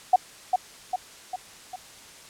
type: tone with echo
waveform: sine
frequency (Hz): 740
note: F#5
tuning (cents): 0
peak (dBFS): -12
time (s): 0.13-0.16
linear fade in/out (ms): 5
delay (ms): 400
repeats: 4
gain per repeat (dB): -5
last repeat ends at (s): 1.76
effects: white hiss -47 dBFS RMS until 2.29 s + low-pass 9000 Hz 12 dB/octave